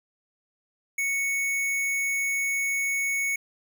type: tone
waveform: square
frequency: 2217 Hz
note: C#7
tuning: in tune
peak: -25 dBFS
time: 0.98-3.36 s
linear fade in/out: 5 ms
effects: none